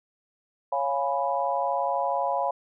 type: chord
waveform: sine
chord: C# dominant seventh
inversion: none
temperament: equal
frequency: 554.4 / 698.5 / 830.6 / 987.8 Hz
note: C#5 / E#5 / G#5 / B5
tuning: 0 / 0 / 0 / 0 cents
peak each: -29 dBFS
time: 0.72-2.51 s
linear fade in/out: 5 ms
effects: none